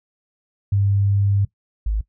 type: tone pair in turn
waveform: sine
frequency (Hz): 99.9 / 52.66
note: G2 / G#1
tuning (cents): +33 / +25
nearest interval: major seventh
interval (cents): 1108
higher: first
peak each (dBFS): -15 / -18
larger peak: first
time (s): 0.72-1.45 / 1.86-2.01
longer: first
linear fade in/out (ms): 5
effects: noise-tail reverb RT60 0.1 s tail -18 dB re dry